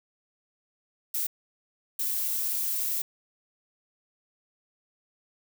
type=noise bursts at uneven times; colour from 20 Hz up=violet; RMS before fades=-29 dBFS; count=2; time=1.14-1.27 / 1.99-3.02 s; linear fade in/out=5 ms; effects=none